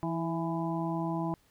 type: harmonic tone with a mistuned harmonic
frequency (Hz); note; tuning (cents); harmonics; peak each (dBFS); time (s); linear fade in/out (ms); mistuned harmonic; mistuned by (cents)
166.4; E3; +17; 1 / 2 / 4 / 5 / 6; -33 / -34 / -39 / -39 / -39; 0.03-1.34; 0; 2; -27
effects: pink hiss -67 dBFS RMS until 1.5 s